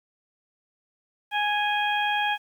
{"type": "harmonic tone with a mistuned harmonic", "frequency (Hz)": 830.6, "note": "G#5", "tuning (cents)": 0, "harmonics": [1, 2, 3, 4], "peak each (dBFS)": [-25, -28, -30, -31], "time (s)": [1.31, 2.38], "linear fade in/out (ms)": 50, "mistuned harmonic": 4, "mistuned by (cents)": -36, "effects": ["9-bit"]}